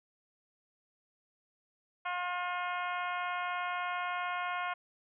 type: harmonic tone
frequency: 356.8 Hz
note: F4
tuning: 37 cents sharp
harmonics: 2 / 3 / 4 / 5 / 6 / 7 / 8 / 9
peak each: -38 / -37 / -39 / -47 / -43 / -46 / -51 / -52 dBFS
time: 2.05-4.74 s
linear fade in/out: 10 ms
effects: none